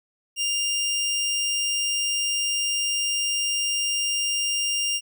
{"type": "tone", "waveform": "20% pulse", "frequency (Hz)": 2800, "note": "F7", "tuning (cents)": 4, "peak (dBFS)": -18, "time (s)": [0.36, 5.01], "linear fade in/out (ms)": 50, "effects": []}